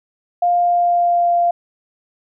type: tone with pitch glide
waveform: sine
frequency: 703 to 694.1 Hz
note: F5 to F5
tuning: +11 to -11 cents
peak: -12 dBFS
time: 0.42-1.51 s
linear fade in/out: 5 ms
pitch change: -22 cents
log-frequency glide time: 0.53-1.34 s
effects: none